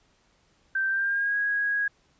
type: tone with pitch glide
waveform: sine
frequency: 1563 to 1651.2 Hz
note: G6 to G#6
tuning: -6 to -10 cents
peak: -23 dBFS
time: 0.75-1.88 s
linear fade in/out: 5 ms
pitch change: +96 cents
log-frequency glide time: 0.88-1.37 s
effects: pink hiss -65 dBFS RMS until 2.19 s + resampled to 16000 Hz